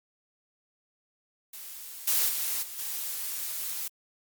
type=noise with level steps; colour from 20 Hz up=blue; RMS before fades=-42 / -25 / -30 / -40 / -34 dBFS; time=1.53-3.88 s; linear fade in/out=5 ms; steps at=2.07 / 2.28 / 2.62 / 2.78 s; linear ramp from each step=10 ms; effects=Opus 48 kbps